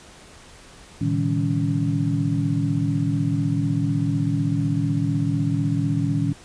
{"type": "tone cluster", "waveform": "sine", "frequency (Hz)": [112.7, 140.9, 156.8, 196.9, 281.3], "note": ["A2", "C#3", "D#3", "G3", "C#4"], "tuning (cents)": [42, 29, 14, 8, 26], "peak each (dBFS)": [-25, -29, -23, -31, -25], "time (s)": [1.01, 6.33], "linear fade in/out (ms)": 5, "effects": ["pink hiss -46 dBFS RMS until 6.44 s", "resampled to 22050 Hz"]}